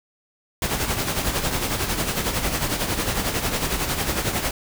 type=noise with tremolo; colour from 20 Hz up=pink; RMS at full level=-22 dBFS; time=0.62-4.51 s; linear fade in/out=2 ms; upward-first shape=sine; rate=11 Hz; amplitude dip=55%; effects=none